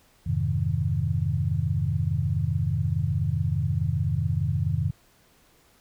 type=chord; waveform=sine; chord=F minor seventh; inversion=none; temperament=equal; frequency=87.31 / 103.83 / 130.81 / 155.56 Hz; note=F2 / Ab2 / C3 / Eb3; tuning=0 / 0 / 0 / 0 cents; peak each=-28 dBFS; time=0.26-4.91 s; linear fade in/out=10 ms; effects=pink hiss -60 dBFS RMS until 5.8 s